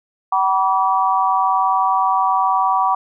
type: tone cluster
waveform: sine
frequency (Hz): 761 / 969 / 1150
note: F#5 / B5 / D6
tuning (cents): +48 / -33 / -37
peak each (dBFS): -18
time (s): 0.32-2.95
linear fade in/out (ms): 5
effects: none